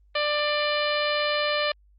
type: harmonic tone with a mistuned harmonic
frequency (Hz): 593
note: D5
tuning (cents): +17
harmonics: 1 / 2 / 3 / 4 / 5 / 6 / 7 / 8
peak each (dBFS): -26 / -30 / -31 / -31 / -32 / -36 / -33 / -40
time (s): 0.15-1.72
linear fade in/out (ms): 5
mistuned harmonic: 8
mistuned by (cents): +41
effects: added 50 Hz sine -55 dBFS peak until 1.98 s + Opus 32 kbps